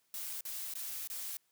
blue noise with dropouts, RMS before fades -41 dBFS, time 0.14-1.37 s, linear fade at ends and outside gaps 1 ms, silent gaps 0.408-0.452 / 0.738-0.753 / 1.074-1.1 s, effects white hiss -75 dBFS RMS until 1.51 s + high-pass 80 Hz 12 dB/octave

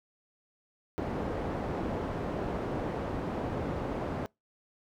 white low-pass noise, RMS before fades -34 dBFS, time 0.98-4.26 s, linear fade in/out 0 ms, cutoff 560 Hz, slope 12 dB/octave, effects noise-tail reverb RT60 0.2 s tail -25 dB re dry

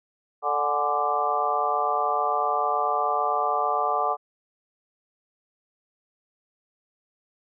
harmonic tone with a mistuned harmonic, 146.83 Hz, D3, in tune, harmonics 3 / 4 / 5 / 6 / 7 / 8, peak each -32 / -31 / -26 / -30 / -31 / -26 dBFS, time 0.42-4.17 s, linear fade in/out 50 ms, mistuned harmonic 6, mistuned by -76 cents, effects none

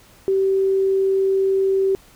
sine tone, 386.2 Hz, G4, 26 cents flat, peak -15 dBFS, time 0.28-1.95 s, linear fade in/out 0 ms, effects pink hiss -50 dBFS RMS until 2.15 s

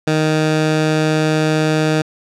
15% pulse tone, 155.56 Hz, D#3, in tune, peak -7 dBFS, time 0.07-2.02 s, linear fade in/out 5 ms, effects low-pass 7000 Hz 12 dB/octave

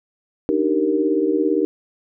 sine chord, Eb major seventh, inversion third, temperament equal with one note detuned, 293.7 / 311.1 / 388.2 / 466.2 Hz, D4 / Eb4 / G4 / Bb4, 0 / 0 / -17 / 0 cents, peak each -24 / -20 / -21 / -22 dBFS, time 0.49-1.65 s, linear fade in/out 0 ms, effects none

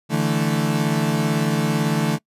35% pulse chord, D suspended second, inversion none, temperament equal, 146.83 / 164.81 / 220 Hz, D3 / E3 / A3, 0 / 0 / 0 cents, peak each -21 dBFS, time 0.09-2.19 s, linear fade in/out 50 ms, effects noise-tail reverb RT60 0.1 s tail -25 dB re dry + resampled to 32000 Hz

